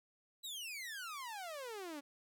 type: exponential sweep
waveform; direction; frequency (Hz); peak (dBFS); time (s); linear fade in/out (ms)
sawtooth; down; 4000 to 274.7; -40; 0.43-2.01; 20
effects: none